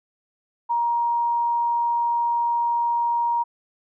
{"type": "tone", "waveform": "sine", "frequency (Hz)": 943, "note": "A#5", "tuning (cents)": 20, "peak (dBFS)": -19, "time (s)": [0.69, 3.44], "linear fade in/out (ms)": 20, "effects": []}